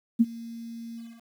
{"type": "tone with ADSR envelope", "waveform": "sine", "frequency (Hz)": 230.9, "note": "A#3", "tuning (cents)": -16, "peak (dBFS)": -13, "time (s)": [0.19, 1.23], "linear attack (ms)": 19, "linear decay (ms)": 38, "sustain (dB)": -23, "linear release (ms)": 260, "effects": ["9-bit"]}